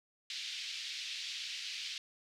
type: band-pass noise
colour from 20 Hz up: white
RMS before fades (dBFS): -42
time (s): 0.3-1.98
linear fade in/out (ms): 2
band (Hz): 2400 to 4700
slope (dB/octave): 24
effects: none